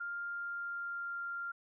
sine tone with pitch glide, 1400 to 1391.1 Hz, F6 to F6, +4 to -7 cents, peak -37 dBFS, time 0-1.52 s, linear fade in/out 10 ms, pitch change -11 cents, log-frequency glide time 0.28-1.26 s, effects none

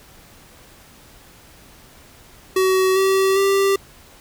square tone with pitch steps, 376.7 / 384.6 / 392.7 Hz, F#4 / G4 / G4, +31 / -33 / +3 cents, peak -15 dBFS, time 2.56-3.76 s, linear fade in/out 5 ms, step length 400 ms, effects pink hiss -47 dBFS RMS until 4.2 s

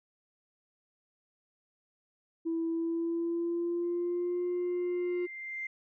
sine tone with pitch glide, 329.6 to 355.3 Hz, E4 to F4, 0 to +30 cents, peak -28 dBFS, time 2.45-5.27 s, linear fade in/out 20 ms, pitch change +130 cents, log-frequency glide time 2.69-4.44 s
sine tone with exponential growth, 2093 Hz, C7, in tune, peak -33 dBFS, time 3.83-5.67 s, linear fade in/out 5 ms, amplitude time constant 400 ms
effects tanh soft clip ceiling -25 dBFS

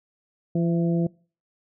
harmonic tone with a mistuned harmonic, 169.7 Hz, F3, 49 cents flat, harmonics 1 / 2 / 3 / 4, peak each -21 / -27 / -33 / -36 dBFS, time 0.55-1.07 s, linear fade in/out 5 ms, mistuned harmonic 4, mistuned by -27 cents, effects noise-tail reverb RT60 0.4 s tail -24 dB re dry

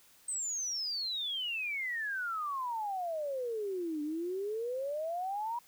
sine exponential two-way sweep, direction down then up, 8380 to 292.6 to 971 Hz, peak -33 dBFS, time 0.28-5.59 s, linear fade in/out 5 ms, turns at 4.02 s, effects white hiss -62 dBFS RMS until 5.67 s

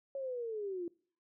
sine linear sweep, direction down, 554 to 335.3 Hz, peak -36 dBFS, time 0.15-0.88 s, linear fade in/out 2 ms, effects noise-tail reverb RT60 0.5 s tail -24 dB re dry

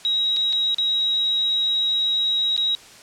sine tone with dropouts, 3827 Hz, A#7, 45 cents sharp, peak -18 dBFS, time 0.05-2.75 s, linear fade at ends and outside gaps 0 ms, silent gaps 0.364-0.368 / 0.526-0.53 / 0.745-0.784 / 2.565-2.577 s, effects white hiss -45 dBFS RMS until 3.02 s + low-pass 8000 Hz 12 dB/octave

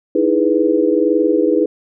sine chord, E major seventh, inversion third, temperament equal with one note detuned, 307.9 / 329.6 / 415.3 / 493.9 Hz, D#4 / E4 / G#4 / B4, -18 / 0 / 0 / 0 cents, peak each -17 dBFS, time 0.15-1.66 s, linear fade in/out 5 ms, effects none

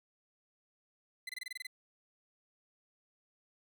30% pulse tone bursts, 2029 Hz, B6, 46 cents sharp, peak -36 dBFS, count 9, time 1.27-1.669 s, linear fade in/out 5 ms, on 23 ms, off 24 ms, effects none

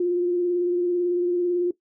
sine tone with vibrato, 352.9 Hz, F4, 18 cents sharp, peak -19 dBFS, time 0-1.71 s, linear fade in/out 5 ms, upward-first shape sine, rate 18 Hz, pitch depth 25 cents each way, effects noise-tail reverb RT60 0.1 s tail -17 dB re dry

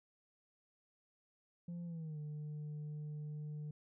sine tone with pitch glide, 172.5 to 150.17 Hz, F3 to D3, -21 to +39 cents, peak -39 dBFS, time 1.68-3.71 s, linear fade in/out 5 ms, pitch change -240 cents, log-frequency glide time 1.85-2.18 s, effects tanh soft clip ceiling -41 dBFS

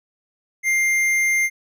sine tone with tanh clipping, 2100 Hz, C7, 6 cents sharp, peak -18 dBFS, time 0.63-1.5 s, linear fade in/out 50 ms, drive 13 dB, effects none

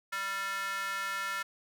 square tone with high-pass filter, 196 Hz, G3, in tune, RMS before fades -35 dBFS, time 0.12-1.43 s, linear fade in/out 10 ms, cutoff 1500 Hz, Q 3.9, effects none

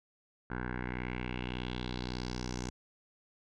10% pulse tone with low-pass filter sweep, 61.74 Hz, B1, in tune, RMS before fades -38 dBFS, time 0.5-2.7 s, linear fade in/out 5 ms, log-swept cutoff 1500 to 6600 Hz, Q 3.5, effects none

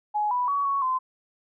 sine tone with pitch steps, 840 / 987 / 1128 / 1112 / 1031 Hz, G#5 / B5 / C#6 / C#6 / C6, +19 / -1 / +30 / +5 / -26 cents, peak -22 dBFS, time 0.14-0.99 s, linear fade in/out 20 ms, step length 170 ms, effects none

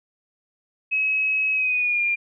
sine tone with pitch glide, 2560 to 2402 Hz, D#7 to D7, +49 to +38 cents, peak -19 dBFS, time 0.91-2.16 s, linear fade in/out 20 ms, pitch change -111 cents, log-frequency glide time 1.53-2.03 s, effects none

